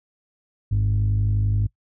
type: tone pair together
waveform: sine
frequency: 51.6 / 103.2 Hz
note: G#1 / G#2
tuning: -10 / -10 cents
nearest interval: octave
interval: 1200 cents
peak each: -21 / -17 dBFS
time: 0.71-1.67 s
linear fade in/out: 10 ms
effects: noise-tail reverb RT60 0.1 s tail -22 dB re dry + tanh soft clip ceiling -15 dBFS

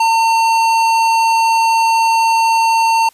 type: tone with tanh clipping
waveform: sine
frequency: 906 Hz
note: A#5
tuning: 50 cents flat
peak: -12 dBFS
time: 0-3.09 s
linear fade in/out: 5 ms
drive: 17 dB
effects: white hiss -50 dBFS RMS until 3.13 s + resampled to 32000 Hz

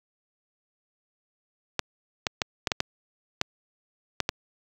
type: clicks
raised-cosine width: 0.2 ms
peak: -6 dBFS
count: 9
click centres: 1.793 / 2.268 / 2.418 / 2.672 / 2.718 / 2.804 / 3.414 / 4.203 / 4.291 s
effects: high-pass 60 Hz 12 dB/octave + 8-bit

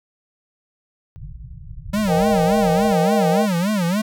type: low-pass noise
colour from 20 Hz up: pink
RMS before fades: -35 dBFS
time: 1.16-2.92 s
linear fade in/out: 0 ms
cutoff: 160 Hz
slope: 96 dB/octave
type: tone with vibrato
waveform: square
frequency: 190.7 Hz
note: G3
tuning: 47 cents flat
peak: -18 dBFS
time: 1.93-4.02 s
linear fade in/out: 10 ms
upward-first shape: sine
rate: 3.5 Hz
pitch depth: 220 cents each way
type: chord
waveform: sine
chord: Eb major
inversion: second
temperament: equal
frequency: 466.2 / 622.3 / 784 Hz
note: Bb4 / Eb5 / G5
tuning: 0 / 0 / 0 cents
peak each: -21 dBFS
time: 2.07-3.47 s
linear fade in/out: 50 ms
effects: none

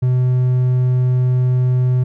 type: tone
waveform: triangle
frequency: 126.4 Hz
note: B2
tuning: 41 cents sharp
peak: -10 dBFS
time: 0.02-2.04 s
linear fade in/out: 10 ms
effects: none

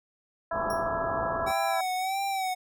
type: low-pass noise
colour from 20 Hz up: white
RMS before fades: -34 dBFS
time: 0.51-1.53 s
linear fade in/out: 50 ms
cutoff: 1300 Hz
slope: 96 dB/octave
type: harmonic tone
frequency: 332.7 Hz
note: E4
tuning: 16 cents sharp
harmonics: 2 / 3 / 4 / 5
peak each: -30 / -34 / -36 / -38 dBFS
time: 0.51-1.81 s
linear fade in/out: 5 ms
type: tone with exponential decay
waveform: 20% pulse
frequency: 5588 Hz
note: F8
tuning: in tune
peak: -31 dBFS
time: 0.7-0.89 s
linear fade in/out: 2 ms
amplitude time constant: 40 ms
type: tone with vibrato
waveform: square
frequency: 763 Hz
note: G5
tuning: 47 cents flat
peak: -28 dBFS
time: 1.46-2.55 s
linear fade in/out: 20 ms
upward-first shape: sine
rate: 1.6 Hz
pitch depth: 61 cents each way
effects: none

